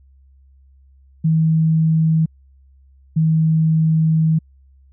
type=tone pair in turn; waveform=sine; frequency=160 / 159.42 Hz; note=D#3 / D#3; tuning=+49 / +42 cents; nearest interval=unison; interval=7 cents; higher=first; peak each=-12 dBFS; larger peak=neither; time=1.24-2.26 / 3.16-4.39 s; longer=second; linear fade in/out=10 ms; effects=added 67 Hz sine -47 dBFS peak until 4.92 s